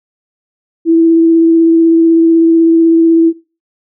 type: tone with vibrato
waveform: sine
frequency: 329.6 Hz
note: E4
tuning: in tune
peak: -4 dBFS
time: 0.85-3.33 s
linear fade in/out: 50 ms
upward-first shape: triangle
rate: 16 Hz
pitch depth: 15 cents each way
effects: noise-tail reverb RT60 0.3 s tail -18 dB re dry